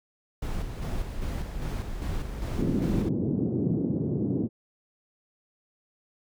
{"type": "noise with tremolo", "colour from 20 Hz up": "brown", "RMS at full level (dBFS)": -30, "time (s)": [0.42, 3.09], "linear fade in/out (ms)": 5, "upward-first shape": "square", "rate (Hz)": 2.5, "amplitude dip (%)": 40}
{"type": "band-pass noise", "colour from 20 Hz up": "pink", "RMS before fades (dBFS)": -27, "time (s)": [2.55, 4.49], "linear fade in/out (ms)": 50, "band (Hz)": [120, 360], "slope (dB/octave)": 24}
{"effects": []}